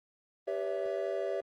triangle chord, C# half-diminished seventh, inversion second, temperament equal with one note detuned, 392 / 493.9 / 565.7 / 659.3 Hz, G4 / B4 / C#5 / E5, 0 / 0 / +35 / 0 cents, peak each -34 / -38 / -34 / -35 dBFS, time 0.47-1.41 s, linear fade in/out 10 ms, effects Opus 32 kbps

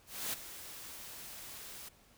white noise with ADSR envelope, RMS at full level -36 dBFS, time 0.06-1.89 s, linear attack 270 ms, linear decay 16 ms, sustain -12 dB, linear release 8 ms, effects pink hiss -64 dBFS RMS until 2.17 s

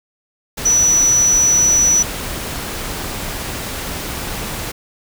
sine tone in noise, 5920 Hz, F#8, in tune, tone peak -10 dBFS, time 0.65-2.03 s, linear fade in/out 10 ms, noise pink, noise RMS -25 dBFS, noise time 0.57-4.72 s, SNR +12 dB, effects none

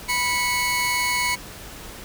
sawtooth tone pair together, 984 / 2209 Hz, B5 / C#7, -7 / -7 cents, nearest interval octave + major second, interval 1400 cents, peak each -21 / -19 dBFS, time 0.08-1.36 s, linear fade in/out 20 ms, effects added 50 Hz sine -47 dBFS peak until 2.04 s + pink hiss -39 dBFS RMS until 2.04 s

